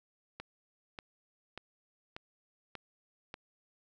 click train, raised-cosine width 0.3 ms, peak -26 dBFS, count 6, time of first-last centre 0.4-3.341 s, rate 1.7 Hz, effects none

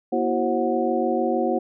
sine tone cluster, 239.5 / 330.8 / 377.3 / 534 / 733 Hz, A#3 / E4 / F#4 / C5 / F#5, +47 / +6 / +34 / +35 / -16 cents, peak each -26 dBFS, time 0.12-1.59 s, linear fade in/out 10 ms, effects none

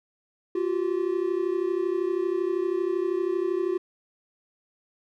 triangle tone pair together, 349.2 / 381.9 Hz, F4 / G4, 0 / -45 cents, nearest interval major second, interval 155 cents, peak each -24 / -25 dBFS, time 0.55-3.78 s, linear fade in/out 5 ms, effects none

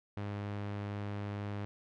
sawtooth tone with low-pass filter, 102.1 Hz, G#2, 29 cents flat, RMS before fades -39 dBFS, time 0.17-1.65 s, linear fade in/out 0 ms, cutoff 2900 Hz, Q 0.68, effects none

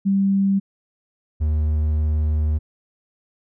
sine / triangle tone pair in turn, 196 / 76.56 Hz, G3 / D#2, 0 / -27 cents, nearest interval octave + major third, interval 1627 cents, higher first, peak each -15 dBFS, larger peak neither, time 0.05-0.6 / 1.4-2.59 s, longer second, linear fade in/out 20 ms, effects none

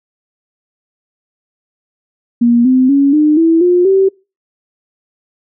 sine tone with pitch steps, 237.4 / 257.4 / 279.1 / 302.6 / 328.1 / 355.7 / 385.7 Hz, A#3 / C4 / C#4 / D#4 / E4 / F4 / G4, +32 / -28 / +12 / -48 / -8 / +32 / -28 cents, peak -6 dBFS, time 2.41-4.09 s, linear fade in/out 10 ms, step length 240 ms, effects noise-tail reverb RT60 0.3 s tail -25 dB re dry

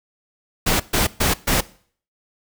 pink noise bursts, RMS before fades -18 dBFS, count 4, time 0.66-1.61 s, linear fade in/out 10 ms, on 140 ms, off 130 ms, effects noise-tail reverb RT60 0.5 s tail -20 dB re dry

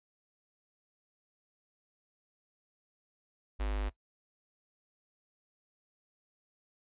square tone with notch filter, 51.1 Hz, G#1, 27 cents flat, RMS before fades -33 dBFS, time 3.59-3.9 s, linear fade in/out 20 ms, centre 150 Hz, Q 0.78, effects noise-tail reverb RT60 0.1 s tail -18 dB re dry + resampled to 8000 Hz

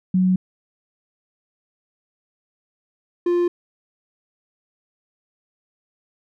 sine / triangle tone pair in turn, 185 / 350 Hz, F#3 / F4, 0 / +4 cents, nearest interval major seventh, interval 1104 cents, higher second, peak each -14 dBFS, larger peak neither, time 0.14-0.36 / 3.26-3.48 s, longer neither, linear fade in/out 5 ms, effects none

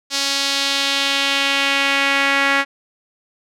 sawtooth tone with band-pass filter sweep, 277.2 Hz, C#4, in tune, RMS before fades -18 dBFS, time 0.1-2.65 s, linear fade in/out 50 ms, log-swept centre 4900 to 1900 Hz, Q 1.8, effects none

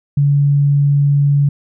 sine tone, 142.6 Hz, C#3, 49 cents sharp, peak -9 dBFS, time 0.17-1.49 s, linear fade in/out 5 ms, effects none

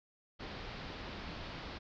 pink low-pass noise, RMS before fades -45 dBFS, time 0.39-1.79 s, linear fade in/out 20 ms, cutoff 4900 Hz, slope 48 dB/octave, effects none

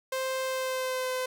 sawtooth tone with pitch glide, 523.3 to 511.6 Hz, C5 to C5, 0 to -39 cents, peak -25 dBFS, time 0.12-1.26 s, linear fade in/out 5 ms, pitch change -39 cents, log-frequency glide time 0.43-1.11 s, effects none

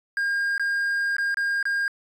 triangle tone with dropouts, 1614 Hz, G#6, 50 cents flat, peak -20 dBFS, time 0.17-1.88 s, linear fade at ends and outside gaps 1 ms, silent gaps 0.58-0.596 / 1.167-1.183 / 1.344-1.371 / 1.628-1.654 s, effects resampled to 24000 Hz

